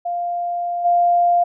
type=tone with level steps; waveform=sine; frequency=698.5 Hz; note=F5; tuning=in tune; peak=-20 / -12 dBFS; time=0.05-1.44 s; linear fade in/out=10 ms; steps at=0.84 s; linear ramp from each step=20 ms; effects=none